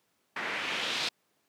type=noise with low-pass filter sweep; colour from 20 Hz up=white; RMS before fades=-33 dBFS; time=0.36-1.09 s; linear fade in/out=5 ms; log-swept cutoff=1800 to 4100 Hz; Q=1.9; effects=pink hiss -73 dBFS RMS until 1.48 s + high-pass 200 Hz 12 dB/octave